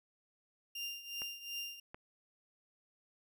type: tone with tremolo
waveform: 30% pulse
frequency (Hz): 2794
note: F7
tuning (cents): 0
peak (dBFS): -35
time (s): 0.75-1.8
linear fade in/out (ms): 5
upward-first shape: triangle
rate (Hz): 2.7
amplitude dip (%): 80
type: clicks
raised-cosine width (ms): 0.5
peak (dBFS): -32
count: 2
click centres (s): 1.219 / 1.945
effects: none